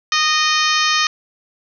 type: harmonic tone with a mistuned harmonic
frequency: 617 Hz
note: D#5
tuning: 15 cents flat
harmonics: 2 / 3 / 4 / 5 / 6 / 7 / 8 / 9 / 10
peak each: -19 / -21 / -22 / -23 / -24 / -24 / -25 / -26 / -26 dBFS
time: 0.12-1.07 s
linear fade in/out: 2 ms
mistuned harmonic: 8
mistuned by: +45 cents
effects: none